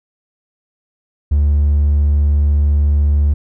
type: tone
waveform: triangle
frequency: 73 Hz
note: D2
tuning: 10 cents flat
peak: -7 dBFS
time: 1.31-3.34 s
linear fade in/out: 10 ms
effects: tanh soft clip ceiling -4 dBFS